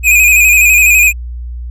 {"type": "tone with vibrato", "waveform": "square", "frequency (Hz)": 2480, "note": "D#7", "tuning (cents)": -6, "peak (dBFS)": -5, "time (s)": [0.03, 1.13], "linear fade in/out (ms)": 50, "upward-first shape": "square", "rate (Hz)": 12, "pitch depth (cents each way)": 40, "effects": ["added 60 Hz sine -20 dBFS peak until 1.7 s"]}